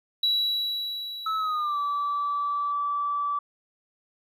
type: tone with exponential decay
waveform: triangle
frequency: 3913 Hz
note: B7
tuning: 17 cents flat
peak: -17 dBFS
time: 0.23-2.72 s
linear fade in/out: 5 ms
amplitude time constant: 540 ms
type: tone with pitch glide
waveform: sine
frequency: 1299 to 1157.3 Hz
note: E6 to D6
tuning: -26 to -26 cents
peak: -24 dBFS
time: 1.26-3.39 s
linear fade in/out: 5 ms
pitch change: -200 cents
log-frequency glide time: 1.37-1.78 s
effects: tanh soft clip ceiling -17 dBFS